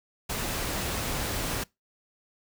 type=noise; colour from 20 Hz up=pink; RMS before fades=-31 dBFS; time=0.29-1.64 s; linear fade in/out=10 ms; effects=noise-tail reverb RT60 0.2 s tail -23 dB re dry